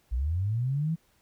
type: linear sweep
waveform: sine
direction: up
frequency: 54.5 to 167.6 Hz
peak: -25 dBFS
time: 0.11-0.96 s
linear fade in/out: 20 ms
effects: pink hiss -67 dBFS RMS until 1.21 s